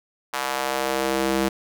square tone with high-pass filter sweep, 66.5 Hz, C2, 29 cents sharp, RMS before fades -24 dBFS, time 0.33-1.49 s, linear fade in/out 10 ms, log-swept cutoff 960 to 260 Hz, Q 1.3, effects none

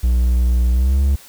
triangle tone with pitch glide, 60.8 to 69.04 Hz, B1 to C#2, -26 to -6 cents, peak -10 dBFS, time 0.03-1.16 s, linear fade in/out 10 ms, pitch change +220 cents, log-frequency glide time 0.72-1.01 s, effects white hiss -43 dBFS RMS until 1.28 s

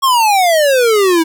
square exponential sweep, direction down, 1108.7 to 316.8 Hz, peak -9 dBFS, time 0.02-1.24 s, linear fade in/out 20 ms, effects none

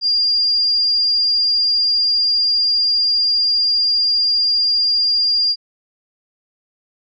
sine tone, 4805 Hz, D8, 39 cents sharp, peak -13 dBFS, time 0.01-5.56 s, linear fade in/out 50 ms, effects none

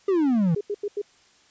triangle exponential sweep, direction down, 408.5 to 155.56 Hz, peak -16 dBFS, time 0.08-0.55 s, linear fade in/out 5 ms
sine tone bursts, 410 Hz, G#4, 22 cents flat, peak -24 dBFS, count 4, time 0.56-1.017 s, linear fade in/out 5 ms, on 49 ms, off 87 ms
effects white hiss -58 dBFS RMS until 1.5 s + resampled to 16000 Hz

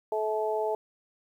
harmonic tone, 216 Hz, A3, 32 cents flat, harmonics 2 / 3 / 4, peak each -29 / -31 / -32 dBFS, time 0.12-0.75 s, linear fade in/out 2 ms, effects 10-bit

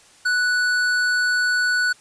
sine tone with hard clipping, 1480 Hz, F#6, in tune, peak -19 dBFS, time 0.25-1.93 s, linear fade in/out 10 ms, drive 11 dB, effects white hiss -51 dBFS RMS until 2 s + resampled to 22050 Hz

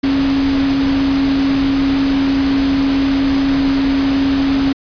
sine tone in noise, 273.4 Hz, C#4, 24 cents flat, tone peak -12 dBFS, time 0.03-4.73 s, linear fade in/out 10 ms, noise pink, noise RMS -23 dBFS, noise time 0.03-4.73 s, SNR +8 dB, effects resampled to 11025 Hz

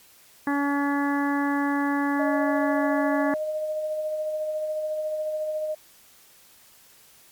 harmonic tone, 283.8 Hz, C#4, 41 cents sharp, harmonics 1 / 2 / 3 / 4 / 5 / 6 / 7, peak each -23 / -36 / -30 / -32 / -39 / -31 / -39 dBFS, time 0.47-3.34 s, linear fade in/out 2 ms
sine tone with tremolo, 617 Hz, D#5, 15 cents flat, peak -24 dBFS, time 2.19-5.75 s, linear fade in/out 10 ms, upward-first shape sine, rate 14 Hz, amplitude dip 30%
effects white hiss -54 dBFS RMS until 7.31 s + MP3 96 kbps

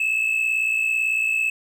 triangle tone pair together, 2600 / 2658 Hz, E7 / E7, -24 / +14 cents, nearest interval unison, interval 38 cents, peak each -17 / -23 dBFS, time 0-1.5 s, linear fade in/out 5 ms, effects tanh soft clip ceiling -15 dBFS

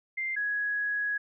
sine tone pair in turn, 2093 / 1668.9 Hz, C7 / G#6, 0 / +8 cents, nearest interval major third, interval 392 cents, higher first, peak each -29 / -27 dBFS, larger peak second, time 0.17-0.36 / 0.36-1.18 s, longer second, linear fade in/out 10 ms, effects none

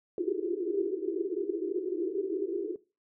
white band-pass noise, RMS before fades -32 dBFS, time 0.18-2.76 s, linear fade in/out 2 ms, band 330 to 410 Hz, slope 96 dB/octave, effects noise-tail reverb RT60 0.3 s tail -19 dB re dry

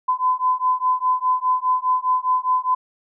sine beating tone pair, 1012 / 1016.9 Hz, B5 / C6, +42 / -50 cents, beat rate 4.9 Hz, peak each -20 dBFS, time 0.08-2.75 s, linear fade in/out 10 ms, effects none

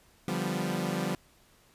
sawtooth chord, G dominant seventh, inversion second, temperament equal, 146.83 / 174.61 / 196 / 246.9 Hz, D3 / F3 / G3 / B3, 0 / 0 / 0 / 0 cents, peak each -33 / -29 / -30 / -33 dBFS, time 0.28-1.15 s, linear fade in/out 2 ms, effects pink hiss -62 dBFS RMS until 1.74 s + resampled to 32000 Hz

